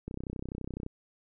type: click train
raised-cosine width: 3 ms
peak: -24 dBFS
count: 26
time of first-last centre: 0.08-0.864 s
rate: 31.9 Hz
effects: none